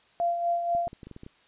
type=tone with tremolo; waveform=sine; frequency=689 Hz; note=F5; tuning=24 cents flat; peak=-22 dBFS; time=0.2-0.88 s; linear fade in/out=0 ms; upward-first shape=sine; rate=4.1 Hz; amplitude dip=50%
type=clicks; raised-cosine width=3 ms; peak=-30 dBFS; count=9; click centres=0.75 / 0.872 / 0.931 / 1.032 / 1.07 / 1.113 / 1.164 / 1.234 / 1.264 s
effects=white hiss -61 dBFS RMS until 1.47 s + resampled to 8000 Hz